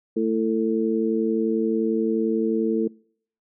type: harmonic tone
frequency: 111.4 Hz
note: A2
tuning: 22 cents sharp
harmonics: 2 / 3 / 4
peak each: -24 / -24 / -24 dBFS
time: 0.16-2.88 s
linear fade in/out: 10 ms
effects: noise-tail reverb RT60 0.6 s tail -26 dB re dry